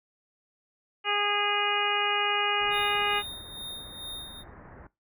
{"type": "harmonic tone", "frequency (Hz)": 411, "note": "G#4", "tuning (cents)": -18, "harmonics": [1, 2, 3, 4, 5, 6, 7], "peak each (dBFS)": [-35, -31, -31, -34, -33, -30, -29], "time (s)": [1.04, 3.23], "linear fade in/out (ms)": 50}
{"type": "low-pass noise", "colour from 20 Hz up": "pink", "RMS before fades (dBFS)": -48, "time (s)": [2.6, 4.87], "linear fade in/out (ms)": 5, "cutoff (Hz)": 1900, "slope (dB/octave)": 48}
{"type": "tone with tremolo", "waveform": "square", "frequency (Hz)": 3684, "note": "A#7", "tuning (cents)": -21, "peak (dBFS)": -36, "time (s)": [2.7, 4.44], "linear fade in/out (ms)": 50, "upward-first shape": "sine", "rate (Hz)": 2.3, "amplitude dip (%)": 60}
{"effects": ["noise-tail reverb RT60 0.2 s tail -19 dB re dry"]}